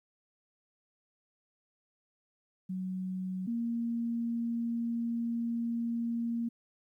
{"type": "tone pair in turn", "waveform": "sine", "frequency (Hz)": [186.1, 233.3], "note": ["F#3", "A#3"], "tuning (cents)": [10, 2], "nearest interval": "major third", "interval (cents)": 392, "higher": "second", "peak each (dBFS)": [-33, -30], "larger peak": "second", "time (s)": [[2.69, 3.47], [3.47, 6.49]], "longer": "second", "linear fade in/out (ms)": 10, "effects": ["12-bit"]}